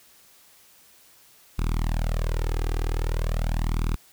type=tone with flanger; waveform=sawtooth; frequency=40 Hz; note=D#1; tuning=49 cents sharp; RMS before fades=-25 dBFS; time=1.58-3.96 s; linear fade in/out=10 ms; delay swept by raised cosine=0.8 to 2.5 ms; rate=0.43 Hz; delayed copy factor=+0.8; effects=white hiss -55 dBFS RMS until 4.12 s